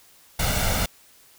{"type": "noise with comb filter", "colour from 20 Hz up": "pink", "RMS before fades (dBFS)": -23, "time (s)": [0.39, 0.86], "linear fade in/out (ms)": 5, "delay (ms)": 1.4, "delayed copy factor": 0.6, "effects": ["white hiss -54 dBFS RMS until 1.38 s"]}